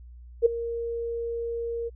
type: tone with ADSR envelope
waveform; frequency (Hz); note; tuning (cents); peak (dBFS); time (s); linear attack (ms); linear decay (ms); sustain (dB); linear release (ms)
sine; 466.2; A#4; 0; -12; 0.42-1.9; 37; 10; -16; 27
effects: added 60 Hz sine -43 dBFS peak until 1.95 s